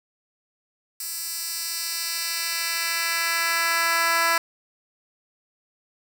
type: tone with high-pass filter sweep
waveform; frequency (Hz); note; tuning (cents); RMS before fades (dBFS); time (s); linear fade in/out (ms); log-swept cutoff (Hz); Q
10% pulse; 333.5; E4; +20; -25; 1-4.38; 2; 7700 to 1000; 0.86
effects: none